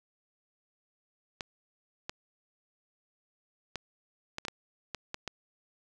clicks, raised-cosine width 0.2 ms, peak -18 dBFS, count 9, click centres 1.408 / 2.095 / 3.757 / 4.384 / 4.451 / 4.483 / 4.947 / 5.144 / 5.277 s, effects none

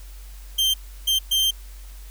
40% pulse tone bursts at uneven times, 3146 Hz, G7, 6 cents sharp, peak -17 dBFS, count 3, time 0.58-0.74 / 1.07-1.19 / 1.31-1.51 s, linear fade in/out 10 ms, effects added 47 Hz sine -37 dBFS peak until 2.1 s + white hiss -50 dBFS RMS until 2.1 s

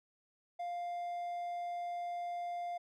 triangle tone, 700 Hz, F5, 4 cents sharp, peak -35 dBFS, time 0.59-2.78 s, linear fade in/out 10 ms, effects none

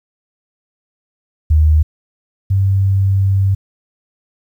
sine tone pair in turn, 77.2 / 97.27 Hz, D#2 / G2, -13 / -13 cents, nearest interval major third, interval 400 cents, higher second, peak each -7 / -10 dBFS, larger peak first, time 1.5-1.83 / 2.5-3.55 s, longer second, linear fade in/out 10 ms, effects 8-bit

